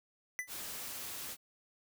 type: tone with exponential decay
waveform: square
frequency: 1998 Hz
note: B6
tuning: 20 cents sharp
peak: -32 dBFS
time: 0.39-0.51 s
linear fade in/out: 0 ms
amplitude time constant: 25 ms
type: noise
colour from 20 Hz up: white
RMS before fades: -43 dBFS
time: 0.47-1.37 s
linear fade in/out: 50 ms
effects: none